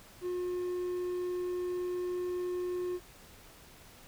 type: tone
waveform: triangle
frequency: 358.9 Hz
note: F4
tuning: 47 cents sharp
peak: -30 dBFS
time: 0.21-3 s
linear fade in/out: 50 ms
effects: pink hiss -55 dBFS RMS until 4.07 s